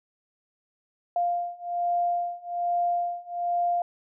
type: beating tone pair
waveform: sine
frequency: 698.5 / 699.7 Hz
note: F5 / F5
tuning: 0 / +3 cents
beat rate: 1.2 Hz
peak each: -28 / -27 dBFS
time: 1.16-3.82 s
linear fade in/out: 2 ms
effects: none